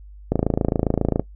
click train, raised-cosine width 2 ms, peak -5 dBFS, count 25, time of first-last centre 0.32-1.196 s, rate 27.4 Hz, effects noise-tail reverb RT60 0.1 s tail -19 dB re dry + added 50 Hz sine -39 dBFS peak until 1.35 s

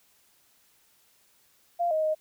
sine tone with pitch steps, 693 / 627 / 622 Hz, F5 / D#5 / D#5, -14 / +13 / -1 cents, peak -23 dBFS, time 1.79-2.15 s, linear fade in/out 20 ms, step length 120 ms, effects white hiss -64 dBFS RMS until 2.2 s

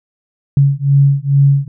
sine beating tone pair, 138.59 / 140.89 Hz, C#3 / C#3, 0 / +28 cents, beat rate 2.3 Hz, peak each -11 dBFS, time 0.57-1.68 s, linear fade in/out 2 ms, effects none

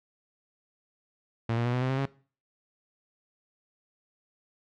sawtooth tone with pitch steps, 114.8 / 118.23 / 121.77 / 125.41 / 129.16 / 133.02 / 136.99 Hz, A#2 / A#2 / B2 / B2 / C3 / C3 / C#3, -26 / +25 / -24 / +27 / -22 / +29 / -20 cents, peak -22 dBFS, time 1.49-2.057 s, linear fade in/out 5 ms, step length 81 ms, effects noise-tail reverb RT60 0.4 s tail -20 dB re dry + low-pass 3000 Hz 12 dB/octave

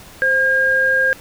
sine tone pair together, 523.3 / 1617.8 Hz, C5 / G#6, 0 / -46 cents, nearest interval octave + minor sixth, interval 1954 cents, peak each -21 / -13 dBFS, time 0.22-1.13 s, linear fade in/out 0 ms, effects pink hiss -41 dBFS RMS until 1.2 s

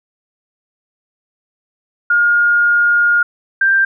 sine tone pair in turn, 1422 / 1578.3 Hz, F6 / G6, +31 / +11 cents, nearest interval major second, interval 180 cents, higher second, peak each -9 dBFS, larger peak neither, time 2.1-3.23 / 3.61-3.85 s, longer first, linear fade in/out 5 ms, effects none

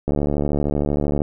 click train, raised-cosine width 2 ms, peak -8 dBFS, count 84, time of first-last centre 0.08-1.219 s, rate 72.9 Hz, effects none

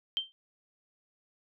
sine tone with exponential decay, 3136 Hz, G7, in tune, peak -24 dBFS, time 0.17-0.32 s, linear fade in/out 0 ms, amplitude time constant 31 ms, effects none

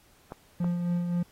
clicks, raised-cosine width 1 ms, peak -23 dBFS, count 2, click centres 0.321 / 0.644 s
triangle tone with tremolo, 174.61 Hz, F3, in tune, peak -22 dBFS, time 0.6-1.23 s, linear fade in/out 5 ms, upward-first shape sine, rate 3.8 Hz, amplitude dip 40%
effects pink hiss -61 dBFS RMS until 1.31 s + AAC 48 kbps

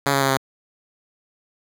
5% pulse tone with pitch steps, 139.9 / 137.89 / 135.92 / 133.97 Hz, C#3 / C#3 / C#3 / C3, +16 / -9 / -34 / +41 cents, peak -6 dBFS, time 0.06-0.372 s, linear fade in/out 2 ms, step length 78 ms, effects none

